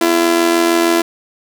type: tone with amplitude modulation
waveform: sawtooth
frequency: 337.6 Hz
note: E4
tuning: 41 cents sharp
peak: -4 dBFS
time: 0.01-1.02 s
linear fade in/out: 5 ms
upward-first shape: sine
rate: 86.5 Hz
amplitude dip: 65%
effects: none